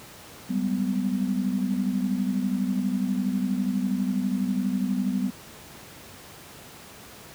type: tone cluster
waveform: sine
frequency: 192 / 204.2 / 249.2 Hz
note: G3 / G#3 / B3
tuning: -36 / -29 / +16 cents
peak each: -26 / -30 / -27 dBFS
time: 0.49-5.31 s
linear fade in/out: 20 ms
effects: pink hiss -45 dBFS RMS until 7.34 s + high-pass 80 Hz 12 dB/octave